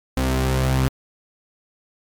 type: tone pair together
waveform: sawtooth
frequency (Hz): 65.41 / 130.22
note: C2 / C3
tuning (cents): 0 / -8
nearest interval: octave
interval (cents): 1192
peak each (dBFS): -16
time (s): 0.17-0.88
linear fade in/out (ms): 0
effects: MP3 96 kbps